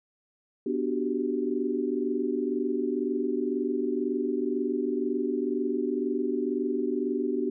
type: chord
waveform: sine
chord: G major seventh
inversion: first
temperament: equal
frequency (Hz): 246.9 / 293.7 / 370 / 392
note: B3 / D4 / F#4 / G4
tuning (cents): 0 / 0 / 0 / 0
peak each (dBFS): -31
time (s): 0.66-7.5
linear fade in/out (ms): 5
effects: none